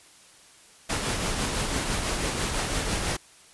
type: noise with tremolo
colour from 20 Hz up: pink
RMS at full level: -26 dBFS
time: 0.89-3.17 s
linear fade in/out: 10 ms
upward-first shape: triangle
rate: 6 Hz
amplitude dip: 40%
effects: white hiss -53 dBFS RMS until 3.53 s + resampled to 24000 Hz